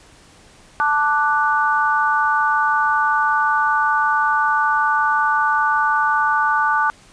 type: chord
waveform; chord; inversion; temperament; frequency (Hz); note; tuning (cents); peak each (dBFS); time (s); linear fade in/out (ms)
sine; D major; second; equal; 880 / 1174.7 / 1480; A5 / D6 / F#6; 0 / 0 / 0; -19; 0.8-6.9; 0
effects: pink hiss -48 dBFS RMS until 7.12 s + resampled to 22050 Hz